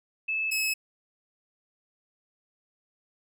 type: tone pair in turn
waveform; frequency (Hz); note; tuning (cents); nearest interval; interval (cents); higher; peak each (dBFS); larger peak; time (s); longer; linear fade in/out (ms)
sine / sawtooth; 2613 / 2581; E7 / E7; -16 / -37; unison; 21; first; -26 / -22; second; 0.28-0.51 / 0.51-0.74; neither; 10
effects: none